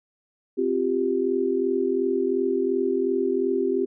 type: chord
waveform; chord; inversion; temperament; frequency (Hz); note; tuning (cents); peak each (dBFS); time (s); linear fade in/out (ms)
sine; C suspended fourth; none; equal; 261.6 / 349.2 / 392; C4 / F4 / G4; 0 / 0 / 0; -27 / -26 / -23; 0.57-3.86; 20
effects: none